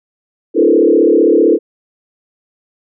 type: tone with frequency modulation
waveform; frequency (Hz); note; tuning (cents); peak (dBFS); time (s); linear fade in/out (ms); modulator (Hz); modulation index
sine; 389.2; G4; -12; -6; 0.54-1.59; 50; 35.5; 2.7
effects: none